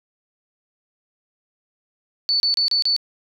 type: tone bursts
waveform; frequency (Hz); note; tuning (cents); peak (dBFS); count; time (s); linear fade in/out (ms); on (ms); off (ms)
sine; 4481; C#8; +18; -16; 5; 2.29-2.964; 0; 110; 31
effects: none